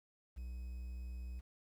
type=tone with quantisation; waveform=triangle; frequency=61.74 Hz; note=B1; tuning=in tune; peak=-40 dBFS; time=0.36-1.41 s; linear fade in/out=20 ms; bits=11; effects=none